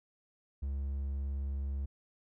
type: tone with vibrato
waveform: triangle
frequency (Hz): 69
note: C#2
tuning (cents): -7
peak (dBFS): -31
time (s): 0.62-1.86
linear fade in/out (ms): 10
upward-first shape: triangle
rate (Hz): 19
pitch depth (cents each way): 10
effects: none